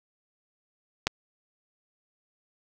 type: clicks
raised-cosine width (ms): 0.2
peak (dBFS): -6 / -27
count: 2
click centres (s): 1.07 / 1.077
effects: none